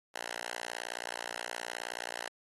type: tone with high-pass filter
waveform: 5% pulse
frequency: 59 Hz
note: A#1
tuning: 22 cents sharp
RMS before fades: -41 dBFS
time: 0.14-2.29 s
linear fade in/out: 10 ms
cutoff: 900 Hz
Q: 0.85
effects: AAC 32 kbps